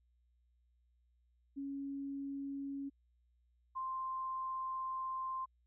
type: tone pair in turn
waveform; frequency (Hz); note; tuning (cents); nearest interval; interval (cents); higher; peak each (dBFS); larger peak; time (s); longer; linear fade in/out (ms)
sine; 277.4 / 1047.3; C#4 / C6; +1 / +1; octave + major seventh; 2300; second; -39 / -37; second; 1.56-2.9 / 3.75-5.46; second; 20
effects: added 60 Hz sine -70 dBFS peak until 5.66 s